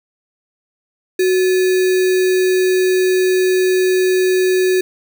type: tone with sample-and-hold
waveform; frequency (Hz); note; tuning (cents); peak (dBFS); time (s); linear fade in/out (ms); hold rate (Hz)
sine; 370; F#4; 0; -11; 1.19-4.81; 5; 2100
effects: none